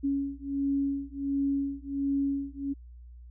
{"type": "beating tone pair", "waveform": "sine", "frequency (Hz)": [277.2, 278.6], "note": ["C#4", "C#4"], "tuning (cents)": [0, 9], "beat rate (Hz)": 1.4, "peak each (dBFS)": -30, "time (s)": [0.03, 2.74], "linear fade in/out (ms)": 20, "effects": ["added 60 Hz sine -45 dBFS peak until 3.3 s"]}